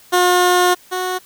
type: tone pair in turn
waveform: 15% pulse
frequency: 358.9 / 367.5 Hz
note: F4 / F#4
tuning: +47 / -12 cents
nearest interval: unison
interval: 41 cents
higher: second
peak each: -5 / -13 dBFS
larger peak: first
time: 0.12-0.75 / 0.91-1.19 s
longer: first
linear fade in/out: 20 ms
effects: white hiss -47 dBFS RMS until 1.25 s